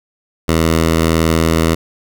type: tone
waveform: 10% pulse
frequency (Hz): 81.5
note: E2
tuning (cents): -19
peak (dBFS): -3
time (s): 0.48-1.75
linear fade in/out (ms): 10
effects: none